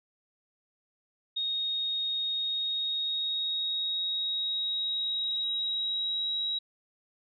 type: tone with pitch glide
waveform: sine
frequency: 3729 to 3849 Hz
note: A#7 to B7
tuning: 0 to -45 cents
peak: -28 dBFS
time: 1.36-6.59 s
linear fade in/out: 10 ms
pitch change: +55 cents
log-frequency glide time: 2.31-6.3 s
effects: none